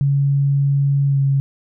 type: tone with pitch glide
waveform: sine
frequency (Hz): 140 to 137.67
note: C#3 to C#3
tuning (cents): +18 to -12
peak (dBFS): -13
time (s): 0.01-1.4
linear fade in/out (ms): 0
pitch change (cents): -30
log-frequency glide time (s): 1.07-1.19
effects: none